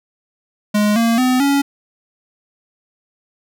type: tone with pitch steps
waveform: square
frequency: 208.8 / 230.3 / 254.1 / 280.3 Hz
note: G#3 / A#3 / B3 / C#4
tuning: +10 / -21 / +49 / +19 cents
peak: -13 dBFS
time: 0.74-1.62 s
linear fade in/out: 10 ms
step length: 220 ms
effects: none